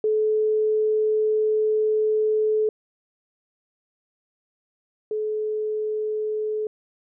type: tone pair in turn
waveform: sine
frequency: 431.1 / 429 Hz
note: A4 / A4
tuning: -35 / -44 cents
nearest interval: unison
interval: 9 cents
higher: first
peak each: -18 / -23 dBFS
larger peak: first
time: 0.04-2.69 / 5.11-6.67 s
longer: first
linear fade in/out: 2 ms
effects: none